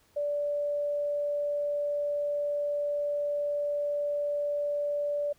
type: tone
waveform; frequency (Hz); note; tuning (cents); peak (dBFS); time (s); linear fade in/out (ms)
sine; 582; D5; -16; -27; 0.16-5.33; 10
effects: pink hiss -65 dBFS RMS until 5.38 s